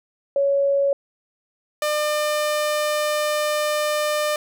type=tone pair in turn; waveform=sine / sawtooth; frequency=558 / 600 Hz; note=C#5 / D5; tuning=+11 / +37 cents; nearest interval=minor second; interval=126 cents; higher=second; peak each=-16 dBFS; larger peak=neither; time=0.36-0.93 / 1.82-4.36 s; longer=second; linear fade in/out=2 ms; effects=none